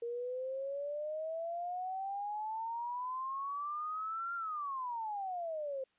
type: exponential two-way sweep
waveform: sine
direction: up then down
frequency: 466.2 to 1395 to 520 Hz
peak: -36 dBFS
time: 0.02-5.84 s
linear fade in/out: 5 ms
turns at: 4.35 s
effects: white hiss -75 dBFS RMS until 5.98 s + resampled to 8000 Hz